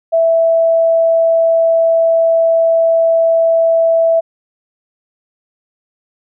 sine tone, 659.3 Hz, E5, in tune, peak -8 dBFS, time 0.12-4.21 s, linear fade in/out 20 ms, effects none

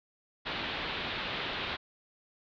white low-pass noise, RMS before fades -36 dBFS, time 0.45-1.77 s, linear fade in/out 20 ms, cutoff 3900 Hz, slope 48 dB/octave, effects none

